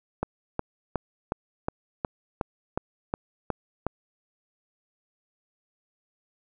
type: click train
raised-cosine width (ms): 1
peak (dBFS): -12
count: 11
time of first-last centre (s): 0.23-3.866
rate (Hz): 2.75
effects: none